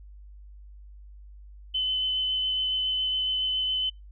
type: tone with vibrato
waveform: sine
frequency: 3035 Hz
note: F#7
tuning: 43 cents sharp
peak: -24 dBFS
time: 1.74-3.9 s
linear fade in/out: 10 ms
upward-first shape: triangle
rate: 7.2 Hz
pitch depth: 10 cents each way
effects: noise-tail reverb RT60 0.2 s tail -25 dB re dry + added 50 Hz sine -44 dBFS peak until 4.11 s